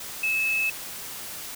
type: tone in noise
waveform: sine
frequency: 2600 Hz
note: E7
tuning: 24 cents flat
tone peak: -22 dBFS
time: 0.23-0.7 s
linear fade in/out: 5 ms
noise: white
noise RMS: -37 dBFS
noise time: 0-1.55 s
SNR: +12 dB
effects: none